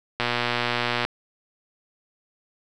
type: click train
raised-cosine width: 0.3 ms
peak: -7 dBFS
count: 103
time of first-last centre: 0.2-1.05 s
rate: 120 Hz
effects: none